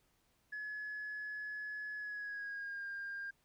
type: tone with pitch glide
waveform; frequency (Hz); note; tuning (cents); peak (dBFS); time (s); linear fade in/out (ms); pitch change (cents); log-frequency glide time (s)
sine; 1700 to 1604.6; G#6 to G6; +40 to +40; -39; 0.52-3.31; 10; -100; 1.96-2.87
effects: tanh soft clip ceiling -37 dBFS + pink hiss -75 dBFS RMS until 3.44 s